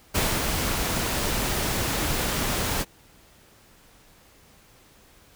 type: noise with ADSR envelope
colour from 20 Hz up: pink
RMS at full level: -23 dBFS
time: 0.14-2.85 s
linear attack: 16 ms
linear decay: 250 ms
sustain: -3 dB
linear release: 40 ms
effects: pink hiss -55 dBFS RMS until 5.35 s

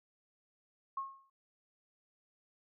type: tone with exponential decay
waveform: sine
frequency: 1084 Hz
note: C#6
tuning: 39 cents flat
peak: -33 dBFS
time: 0.97-1.3 s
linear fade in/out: 5 ms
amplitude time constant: 71 ms
effects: noise-tail reverb RT60 0.3 s tail -26 dB re dry

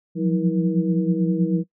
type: tone cluster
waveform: sine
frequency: 169.3 / 175.6 / 185 / 323 / 477.5 Hz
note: E3 / F3 / F#3 / E4 / A#4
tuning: +46 / +10 / 0 / -35 / +42 cents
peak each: -27 / -22 / -22 / -24 / -30 dBFS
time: 0.15-1.64 s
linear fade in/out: 50 ms
effects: noise-tail reverb RT60 0.1 s tail -21 dB re dry

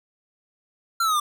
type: linear sweep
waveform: square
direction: down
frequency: 1380 to 1170 Hz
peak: -20 dBFS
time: 1-1.2 s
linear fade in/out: 5 ms
effects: none

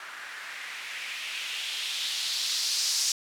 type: noise with low-pass filter sweep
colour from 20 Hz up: violet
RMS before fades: -32 dBFS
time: 0-3.12 s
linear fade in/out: 2 ms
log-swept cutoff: 1500 to 5600 Hz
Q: 2.4
effects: none

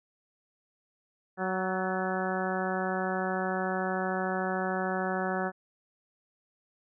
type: harmonic tone with a mistuned harmonic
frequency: 186.7 Hz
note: F#3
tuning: 16 cents sharp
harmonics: 1 / 2 / 3 / 4 / 5 / 6 / 7 / 8 / 9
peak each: -34 / -35 / -36 / -34 / -41 / -42 / -40 / -38 / -39 dBFS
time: 1.37-5.52 s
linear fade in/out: 50 ms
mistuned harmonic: 9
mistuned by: +35 cents
effects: none

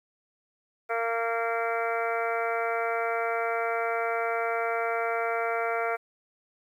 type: harmonic tone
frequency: 230 Hz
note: A#3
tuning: 23 cents flat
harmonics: 2 / 3 / 4 / 5 / 6 / 7 / 8 / 9 / 10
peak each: -31 / -30 / -40 / -39 / -32 / -42 / -42 / -39 / -38 dBFS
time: 0.89-5.97 s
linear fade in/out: 20 ms
effects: 10-bit

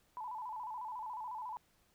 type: tone with vibrato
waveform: sine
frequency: 929 Hz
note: A#5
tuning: 6 cents flat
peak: -40 dBFS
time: 0.17-1.57 s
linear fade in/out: 0 ms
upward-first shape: square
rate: 14 Hz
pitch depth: 110 cents each way
effects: pink hiss -72 dBFS RMS until 1.94 s

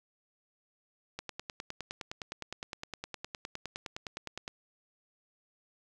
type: click train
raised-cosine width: 0.2 ms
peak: -21 dBFS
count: 33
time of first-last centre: 1.19-4.479 s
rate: 9.73 Hz
effects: none

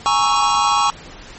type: chord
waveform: square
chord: A# half-diminished seventh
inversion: third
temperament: equal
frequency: 830.6 / 932.3 / 1108.7 / 1318.5 Hz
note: G#5 / A#5 / C#6 / E6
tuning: 0 / 0 / 0 / 0 cents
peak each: -20 / -22 / -17 / -23 dBFS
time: 0.06-0.9 s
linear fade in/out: 0 ms
effects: pink hiss -38 dBFS RMS until 1.38 s + MP3 32 kbps

